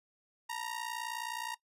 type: ring-modulated tone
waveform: sawtooth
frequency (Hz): 932.3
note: A#5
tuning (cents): 0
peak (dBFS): -30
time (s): 0.49-1.55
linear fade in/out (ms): 10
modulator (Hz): 29.8
effects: noise-tail reverb RT60 0.1 s tail -19 dB re dry + resampled to 32000 Hz